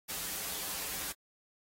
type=noise with comb filter; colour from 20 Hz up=white; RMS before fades=-38 dBFS; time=0.08-1.13 s; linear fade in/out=20 ms; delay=8.3 ms; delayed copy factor=-0.9; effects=AAC 48 kbps